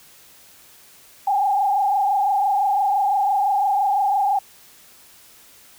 sine tone with frequency modulation, 801 Hz, G5, 37 cents sharp, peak -16 dBFS, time 1.27-4.39 s, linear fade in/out 5 ms, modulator 25.9 Hz, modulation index 1.5, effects white hiss -49 dBFS RMS until 5.78 s

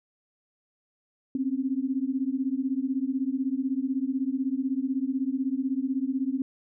sine beating tone pair, 257.5 / 273.5 Hz, C4 / C#4, -28 / -23 cents, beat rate 16 Hz, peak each -28 dBFS, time 1.35-6.42 s, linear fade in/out 2 ms, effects none

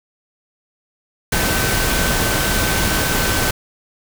sine tone in noise, 1532 Hz, G6, 40 cents flat, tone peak -25 dBFS, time 1.32-3.51 s, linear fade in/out 5 ms, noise pink, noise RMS -18 dBFS, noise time 1.32-3.51 s, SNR -10 dB, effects none

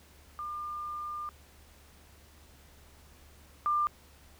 sine tone pair in turn, 1200 / 1194.8 Hz, D6 / D6, +37 / +29 cents, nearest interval unison, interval 8 cents, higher first, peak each -35 / -25 dBFS, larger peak second, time 0.39-1.29 / 3.66-3.87 s, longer first, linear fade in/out 0 ms, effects added 72 Hz sine -57 dBFS peak until 4.39 s + pink hiss -59 dBFS RMS until 4.39 s

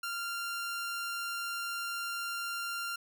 sawtooth tone, 1388 Hz, F6, 11 cents flat, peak -31 dBFS, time 0.03-2.96 s, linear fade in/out 5 ms, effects none

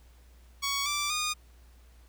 10% pulse tone with pitch steps, 1118 / 1170.9 / 1226.3 Hz, C#6 / D6 / D#6, +14 / -6 / -26 cents, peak -20 dBFS, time 0.62-1.34 s, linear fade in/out 20 ms, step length 240 ms, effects added 60 Hz sine -53 dBFS peak until 2.08 s + pink hiss -64 dBFS RMS until 2.08 s

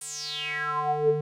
square tone with band-pass filter sweep, 149.4 Hz, D3, 30 cents sharp, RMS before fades -28 dBFS, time 0.01-1.21 s, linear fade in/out 5 ms, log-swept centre 9300 to 310 Hz, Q 7.4, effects none

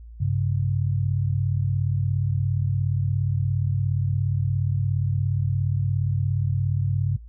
sine tone pair together, 98 / 135.12 Hz, G2 / C#3, 0 / -44 cents, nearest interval tritone, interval 556 cents, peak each -23 / -24 dBFS, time 0.2-7.17 s, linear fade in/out 10 ms, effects noise-tail reverb RT60 0.1 s tail -17 dB re dry + added 57 Hz sine -39 dBFS peak until 7.28 s

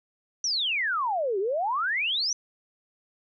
sine exponential two-way sweep, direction down then up, 6040 to 370 to 6040 Hz, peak -24 dBFS, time 0.44-2.33 s, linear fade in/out 2 ms, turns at 1.39 s, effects none

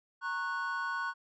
triangle chord, F# major, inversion first, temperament equal with one note detuned, 932.3 / 1095.4 / 1480 Hz, A#5 / C#6 / F#6, 0 / -21 / 0 cents, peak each -39 / -35 / -33 dBFS, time 0.21-1.14 s, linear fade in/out 50 ms, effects resampled to 16000 Hz

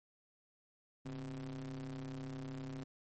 square ring-modulated tone, 62.6 Hz, B1, 24 cents sharp, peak -40 dBFS, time 1.05-2.84 s, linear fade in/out 10 ms, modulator 204 Hz, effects MP3 32 kbps

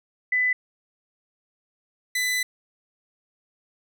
sine / sawtooth tone pair in turn, 2000 / 2000 Hz, B6 / B6, +21 / +21 cents, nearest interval unison, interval 0 cents, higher neither, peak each -19 dBFS, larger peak neither, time 0.32-0.53 / 2.15-2.43 s, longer second, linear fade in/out 5 ms, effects none

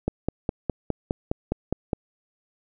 click train, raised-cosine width 2 ms, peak -10 dBFS, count 10, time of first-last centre 0.08-1.932 s, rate 4.86 Hz, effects none

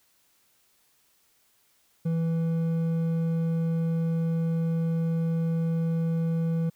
triangle tone with hard clipping, 164.6 Hz, E3, 2 cents flat, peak -25 dBFS, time 2.05-6.7 s, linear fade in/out 10 ms, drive 9 dB, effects white hiss -66 dBFS RMS until 6.75 s

